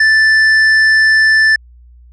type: tone with hard clipping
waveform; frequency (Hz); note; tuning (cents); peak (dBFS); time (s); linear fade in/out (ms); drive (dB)
triangle; 1760; A6; 0; -8; 0-1.56; 5; 10
effects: added 60 Hz sine -38 dBFS peak until 2.12 s + low-pass 8000 Hz 12 dB/octave